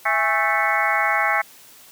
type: harmonic tone with a mistuned harmonic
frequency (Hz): 220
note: A3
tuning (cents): 0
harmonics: 3 / 4 / 5 / 6 / 7 / 8 / 9 / 10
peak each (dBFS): -28 / -24 / -26 / -25 / -27 / -27 / -24 / -25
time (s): 0.05-1.42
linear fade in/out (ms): 10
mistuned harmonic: 4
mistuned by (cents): -120
effects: white hiss -47 dBFS RMS until 1.91 s + high-pass 100 Hz 12 dB/octave